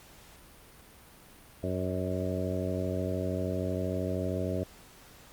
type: harmonic tone with a mistuned harmonic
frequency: 93 Hz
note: F#2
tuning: 9 cents sharp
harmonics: 1 / 2 / 3 / 4 / 5 / 6 / 7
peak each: -34 / -36 / -37 / -38 / -39 / -38 / -38 dBFS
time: 1.63-4.64 s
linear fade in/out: 5 ms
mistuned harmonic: 7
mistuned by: -34 cents
effects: pink hiss -54 dBFS RMS until 5.32 s + Opus 48 kbps